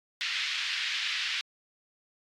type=band-pass noise; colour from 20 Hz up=pink; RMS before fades=-32 dBFS; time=0.21-1.41 s; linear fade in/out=0 ms; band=2000 to 4300 Hz; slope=24 dB/octave; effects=AAC 64 kbps